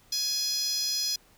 10% pulse tone with high-pass filter, 837 Hz, G#5, 13 cents sharp, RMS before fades -29 dBFS, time 0.12-1.16 s, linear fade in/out 5 ms, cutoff 5100 Hz, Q 4.2, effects pink hiss -60 dBFS RMS until 1.37 s

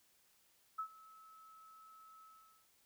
sine tone with ADSR envelope, 1299 Hz, E6, 26 cents flat, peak -36 dBFS, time 0.78-2.68 s, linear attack 13 ms, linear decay 81 ms, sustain -21 dB, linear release 450 ms, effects white hiss -72 dBFS RMS until 2.85 s

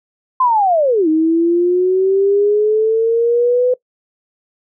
sine linear two-way sweep, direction down then up, 1046.5 to 311.1 to 504 Hz, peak -10 dBFS, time 0.4-3.74 s, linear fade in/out 5 ms, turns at 1.08 s, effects noise-tail reverb RT60 0.1 s tail -21 dB re dry

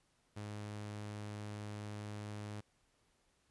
sawtooth tone, 104.5 Hz, G#2, 11 cents sharp, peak -39 dBFS, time 0.36-2.61 s, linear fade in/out 10 ms, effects pink hiss -75 dBFS RMS until 3.5 s + resampled to 24000 Hz

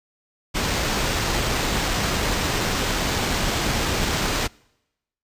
pink noise with sample-and-hold, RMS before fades -23 dBFS, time 0.54-4.48 s, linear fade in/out 20 ms, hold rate 11025 Hz, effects noise-tail reverb RT60 0.9 s tail -26 dB re dry + resampled to 32000 Hz

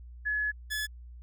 sine / sawtooth tone pair in turn, 1700 / 1712.8 Hz, G#6 / A6, +40 / -47 cents, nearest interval unison, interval 13 cents, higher second, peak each -27 dBFS, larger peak neither, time 0.25-0.52 / 0.7-0.87 s, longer first, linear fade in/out 20 ms, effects added 60 Hz sine -44 dBFS peak until 1.22 s

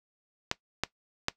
clicks, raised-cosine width 0.2 ms, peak -9 dBFS, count 3, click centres 0.514 / 0.836 / 1.284 s, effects noise-tail reverb RT60 0.1 s tail -19 dB re dry

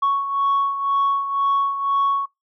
sine beating tone pair, 1110 / 1112 Hz, C#6 / C#6, +2 / +5 cents, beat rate 2 Hz, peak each -17 / -23 dBFS, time 0.02-2.26 s, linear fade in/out 10 ms, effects noise-tail reverb RT60 0.2 s tail -26 dB re dry + tanh soft clip ceiling -13 dBFS

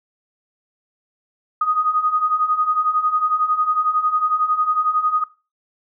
sine beating tone pair, 1237 / 1248 Hz, D#6 / D#6, -10 / +5 cents, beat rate 11 Hz, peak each -22 / -17 dBFS, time 1.61-5.24 s, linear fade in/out 5 ms, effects noise-tail reverb RT60 0.3 s tail -21 dB re dry

